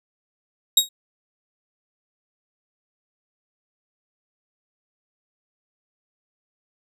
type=tone with exponential decay; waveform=25% pulse; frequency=3780 Hz; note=A#7; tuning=23 cents sharp; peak=-5 dBFS; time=0.77-0.89 s; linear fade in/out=5 ms; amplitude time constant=26 ms; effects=none